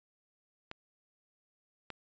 clicks, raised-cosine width 0.3 ms, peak -25 dBFS, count 2, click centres 0.714 / 1.903 s, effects resampled to 16000 Hz

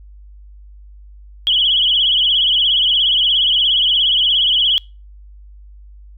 sine tone with vibrato, 3136 Hz, G7, in tune, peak -11 dBFS, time 1.47-4.78 s, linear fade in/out 0 ms, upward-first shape sine, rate 17 Hz, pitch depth 120 cents each way, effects noise-tail reverb RT60 0.3 s tail -25 dB re dry + added 50 Hz sine -37 dBFS peak until 6.17 s

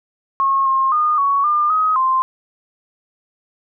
sine tone with pitch steps, 1086 / 1068 / 1222 / 1117 / 1202 / 1262 / 1046 Hz, C#6 / C6 / D#6 / C#6 / D6 / D#6 / C6, -36 / +35 / -32 / +13 / +40 / +24 / -1 cents, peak -13 dBFS, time 0.4-2.22 s, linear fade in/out 0 ms, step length 260 ms, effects none

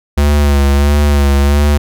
square tone with vibrato, 71.5 Hz, D2, 46 cents flat, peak -8 dBFS, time 0.17-1.78 s, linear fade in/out 10 ms, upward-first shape sine, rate 1.5 Hz, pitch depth 43 cents each way, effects none

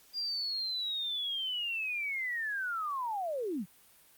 sine linear sweep, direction down, 4840 to 155.56 Hz, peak -32 dBFS, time 0.13-3.66 s, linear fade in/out 50 ms, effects white hiss -61 dBFS RMS until 4.17 s + Opus 48 kbps

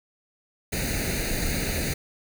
pink noise with comb filter, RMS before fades -27 dBFS, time 0.72-1.94 s, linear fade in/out 10 ms, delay 0.46 ms, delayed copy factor +0.85, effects none

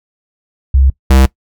sine / square tone pair in turn, 66.8 / 66.03 Hz, C2 / C2, +36 / +16 cents, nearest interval unison, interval 20 cents, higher first, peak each -5 dBFS, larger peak neither, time 0.74-0.9 / 1.1-1.26 s, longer neither, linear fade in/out 5 ms, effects noise-tail reverb RT60 0.1 s tail -20 dB re dry

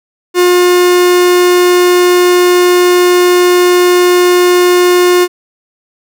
45% pulse tone, 357.3 Hz, F4, 40 cents sharp, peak -5 dBFS, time 0.34-5.28 s, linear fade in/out 50 ms, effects none

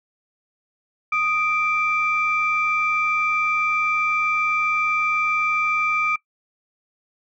sine tone pair together, 1243.3 / 2349 Hz, D#6 / D7, -2 / 0 cents, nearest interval major seventh, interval 1102 cents, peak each -21 dBFS, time 1.12-6.16 s, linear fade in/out 5 ms, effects noise-tail reverb RT60 0.1 s tail -21 dB re dry + tanh soft clip ceiling -11 dBFS

